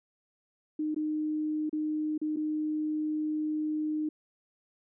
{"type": "tone with dropouts", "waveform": "sine", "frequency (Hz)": 306.7, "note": "D#4", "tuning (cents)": -25, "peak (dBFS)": -28, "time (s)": [0.79, 4.09], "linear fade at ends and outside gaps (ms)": 5, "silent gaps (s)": [[0.946, 0.962], [1.695, 1.728], [2.179, 2.215], [2.362, 2.368]], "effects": []}